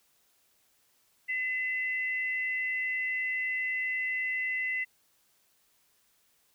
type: tone pair together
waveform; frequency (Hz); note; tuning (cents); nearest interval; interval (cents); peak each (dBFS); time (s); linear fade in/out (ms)
sine; 2023 / 2700; B6 / E7; +41 / +41; perfect fourth; 500; -29 / -39; 1.28-4.85; 20
effects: white hiss -69 dBFS RMS until 6.54 s